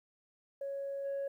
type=tone with level steps; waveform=sine; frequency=554.4 Hz; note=C#5; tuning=in tune; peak=-35 / -32 dBFS; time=0.61-1.28 s; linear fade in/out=5 ms; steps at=1.04 s; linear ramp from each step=20 ms; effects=tanh soft clip ceiling -32 dBFS + 12-bit